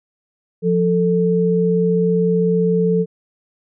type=tone pair together; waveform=sine; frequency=175.88 / 442.2 Hz; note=F3 / A4; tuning=+13 / +9 cents; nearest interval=octave + major third; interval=1596 cents; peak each=-16 dBFS; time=0.62-3.06 s; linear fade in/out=50 ms; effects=none